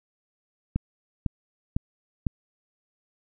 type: click train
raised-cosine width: 5 ms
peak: -12 dBFS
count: 4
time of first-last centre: 0.76-2.268 s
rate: 1.99 Hz
effects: none